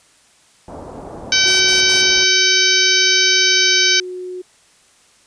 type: low-pass noise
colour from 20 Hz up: white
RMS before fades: -33 dBFS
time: 0.68-2.24 s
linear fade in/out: 0 ms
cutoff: 850 Hz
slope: 24 dB/octave
type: harmonic tone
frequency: 766 Hz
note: G5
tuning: 40 cents flat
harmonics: 2 / 3 / 4 / 5 / 6 / 7 / 8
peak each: -19 / -19 / -19 / -19 / -19 / -19 / -19 dBFS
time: 1.32-4 s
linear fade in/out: 2 ms
type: tone with pitch glide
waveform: sine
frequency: 370 to 364.9 Hz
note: F#4 to F#4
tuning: 0 to -24 cents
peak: -25 dBFS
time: 1.45-4.42 s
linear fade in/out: 10 ms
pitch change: -24 cents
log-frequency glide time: 3.37-3.93 s
type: noise bursts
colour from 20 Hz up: white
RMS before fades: -29 dBFS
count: 3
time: 1.47-2.018 s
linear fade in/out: 5 ms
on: 130 ms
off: 79 ms
effects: white hiss -52 dBFS RMS until 5.26 s + resampled to 22050 Hz